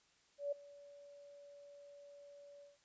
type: tone with ADSR envelope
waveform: sine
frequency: 572 Hz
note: D5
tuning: 46 cents flat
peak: -34 dBFS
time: 0.38-2.78 s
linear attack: 140 ms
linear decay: 9 ms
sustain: -21 dB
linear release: 160 ms
effects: white hiss -72 dBFS RMS until 2.84 s + resampled to 16000 Hz